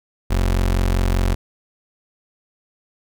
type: tone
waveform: 30% pulse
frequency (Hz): 45.06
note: F#1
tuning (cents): -45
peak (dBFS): -13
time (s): 0.3-1.35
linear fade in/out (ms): 10
effects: none